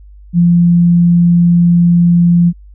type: tone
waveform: sine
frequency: 172.7 Hz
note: F3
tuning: 19 cents flat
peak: -5 dBFS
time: 0.33-2.53 s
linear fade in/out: 50 ms
effects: added 50 Hz sine -34 dBFS peak until 2.74 s